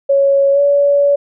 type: tone with pitch glide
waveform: sine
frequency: 554.4 to 569 Hz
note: C#5 to C#5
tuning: 0 to +45 cents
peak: -8 dBFS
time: 0.09-1.16 s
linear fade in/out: 10 ms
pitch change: +45 cents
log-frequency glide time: 0.52-0.6 s
effects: none